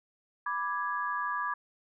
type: chord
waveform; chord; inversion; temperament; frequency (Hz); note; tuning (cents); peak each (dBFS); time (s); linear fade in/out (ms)
sine; G# diminished; first; equal; 987.8 / 1174.7 / 1661.2; B5 / D6 / G#6; 0 / 0 / 0; -35 / -33 / -35; 0.46-1.54; 5
effects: none